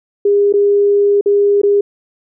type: tone with dropouts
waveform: sine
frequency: 405.8 Hz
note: G#4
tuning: 40 cents flat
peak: -8 dBFS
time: 0.25-1.81 s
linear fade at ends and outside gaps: 5 ms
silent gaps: 0.526-0.537 / 1.211-1.259 / 1.617-1.633 s
effects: none